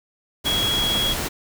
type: tone in noise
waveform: sine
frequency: 3322 Hz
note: G#7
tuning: in tune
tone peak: -20 dBFS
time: 0.45-1.14 s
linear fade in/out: 20 ms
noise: pink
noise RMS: -26 dBFS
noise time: 0.44-1.29 s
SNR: +3 dB
effects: none